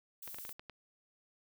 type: noise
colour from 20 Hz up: violet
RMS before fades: -47 dBFS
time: 0.22-0.53 s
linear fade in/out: 5 ms
type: clicks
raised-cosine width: 0.3 ms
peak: -31 dBFS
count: 7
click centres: 0.277 / 0.345 / 0.386 / 0.451 / 0.493 / 0.595 / 0.697 s
effects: none